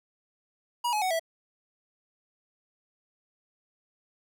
square tone with pitch steps, 961 / 846.3 / 745.3 / 656.4 Hz, B5 / G#5 / F#5 / E5, -48 / +32 / +12 / -8 cents, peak -26 dBFS, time 0.84-1.196 s, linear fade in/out 10 ms, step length 89 ms, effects none

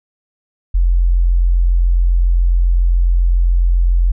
sine tone, 43.65 Hz, F1, in tune, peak -9 dBFS, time 0.74-4.12 s, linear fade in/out 10 ms, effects none

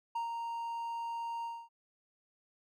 triangle tone with ADSR envelope, 929 Hz, A#5, 6 cents flat, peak -30 dBFS, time 0.15-1.69 s, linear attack 8 ms, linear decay 120 ms, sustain -4 dB, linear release 250 ms, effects none

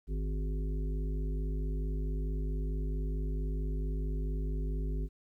harmonic tone with a mistuned harmonic, 51.2 Hz, G#1, 24 cents flat, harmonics 1 / 3 / 5 / 7 / 8, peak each -31 / -41 / -45 / -48 / -49 dBFS, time 0.07-5.09 s, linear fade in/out 50 ms, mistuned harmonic 7, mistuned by +32 cents, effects 12-bit

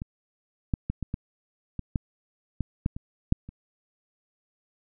clicks, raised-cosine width 5 ms, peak -21 / -12 / -15 / -18 / -17 / -19 / -13 / -15 / -12 / -23 / -7 / -28 dBFS, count 12, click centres 0.019 / 0.738 / 0.9 / 1.027 / 1.141 / 1.793 / 1.958 / 2.607 / 2.861 / 2.965 / 3.324 / 3.49 s, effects none

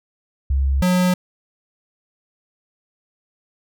sine / square tone pair in turn, 67.9 / 181.27 Hz, C#2 / F#3, -35 / -35 cents, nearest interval octave + perfect fourth, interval 1700 cents, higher second, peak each -15 dBFS, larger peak neither, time 0.5-0.82 / 0.82-1.14 s, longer neither, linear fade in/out 5 ms, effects none

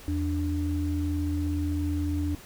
sine tone pair together, 82.41 / 293.7 Hz, E2 / D4, 0 / 0 cents, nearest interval octave + minor seventh, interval 2200 cents, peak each -27 / -29 dBFS, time 0.08-2.35 s, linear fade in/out 0 ms, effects pink hiss -48 dBFS RMS until 2.45 s

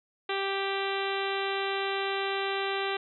harmonic tone, 392 Hz, G4, in tune, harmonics 1 / 2 / 3 / 4 / 5 / 6 / 7 / 8 / 9 / 10, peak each -32 / -35 / -37 / -38 / -39 / -40 / -40 / -41 / -42 / -42 dBFS, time 0.29-2.97 s, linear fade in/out 5 ms, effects none

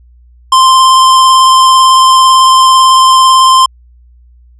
square tone with vibrato, 1045 Hz, C6, 2 cents flat, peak -3 dBFS, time 0.52-3.66 s, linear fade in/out 5 ms, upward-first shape sine, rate 18 Hz, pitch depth 13 cents each way, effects added 60 Hz sine -38 dBFS peak until 4.59 s + resampled to 24000 Hz

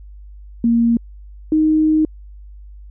sine tone pair in turn, 233.1 / 311.2 Hz, A#3 / D#4, 0 / 0 cents, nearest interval perfect fourth, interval 500 cents, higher second, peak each -11 dBFS, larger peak neither, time 0.64-0.97 / 1.52-2.05 s, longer second, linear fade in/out 2 ms, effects added 50 Hz sine -35 dBFS peak until 2.9 s

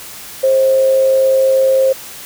sine tone with amplitude modulation, 530 Hz, C5, 22 cents sharp, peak -7 dBFS, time 0.43-1.93 s, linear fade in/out 10 ms, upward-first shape sine, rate 109 Hz, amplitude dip 30%, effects white hiss -32 dBFS RMS until 2.25 s

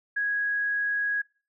sine tone, 1658 Hz, G#6, 3 cents flat, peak -24 dBFS, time 0.16-1.22 s, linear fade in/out 10 ms, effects noise-tail reverb RT60 0.4 s tail -24 dB re dry

